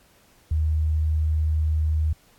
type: tone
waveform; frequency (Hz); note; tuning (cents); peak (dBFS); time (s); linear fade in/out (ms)
sine; 77.78; D#2; 0; -19; 0.51-2.13; 5
effects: pink hiss -58 dBFS RMS until 2.38 s + AAC 64 kbps